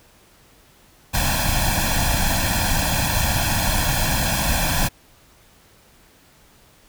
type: noise with comb filter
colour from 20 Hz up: pink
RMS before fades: -20 dBFS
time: 1.13-4.89 s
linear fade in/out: 20 ms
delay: 1.2 ms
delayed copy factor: +0.95
effects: pink hiss -53 dBFS RMS until 6.88 s